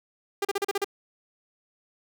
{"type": "tone bursts", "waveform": "sawtooth", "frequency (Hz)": 400, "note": "G4", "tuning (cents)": 35, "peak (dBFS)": -20, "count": 7, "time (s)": [0.42, 0.845], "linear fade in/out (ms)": 5, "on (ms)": 29, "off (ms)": 37, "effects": []}